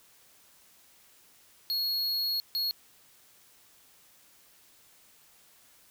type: tone bursts at uneven times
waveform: square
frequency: 4319 Hz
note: C#8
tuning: 46 cents flat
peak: -28 dBFS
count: 2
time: 1.7-2.4 / 2.55-2.71 s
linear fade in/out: 0 ms
effects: white hiss -60 dBFS RMS until 5.9 s